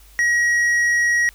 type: tone with tanh clipping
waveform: sine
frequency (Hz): 1902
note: A#6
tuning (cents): +34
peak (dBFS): -16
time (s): 0.19-1.29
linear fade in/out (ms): 0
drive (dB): 7
effects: added 50 Hz sine -46 dBFS peak until 1.34 s + white hiss -51 dBFS RMS until 1.34 s